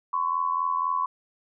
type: tone pair together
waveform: sine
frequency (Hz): 1024.7 / 1108.7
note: C6 / C#6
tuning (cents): -36 / 0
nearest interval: minor second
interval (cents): 136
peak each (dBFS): -26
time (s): 0.13-1.06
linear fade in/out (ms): 5
effects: none